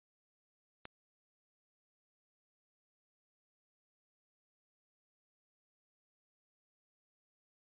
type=click; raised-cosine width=0.3 ms; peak=-29 dBFS; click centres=0.854 s; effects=resampled to 8000 Hz